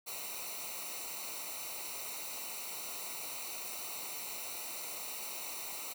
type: noise with comb filter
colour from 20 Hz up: white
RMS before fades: -42 dBFS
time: 0.06-5.94 s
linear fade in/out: 20 ms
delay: 0.6 ms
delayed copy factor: -0.85
effects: none